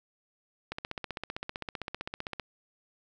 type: click train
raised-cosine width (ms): 0.3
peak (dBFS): -19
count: 27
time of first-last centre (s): 0.72-2.397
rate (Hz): 15.5
effects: none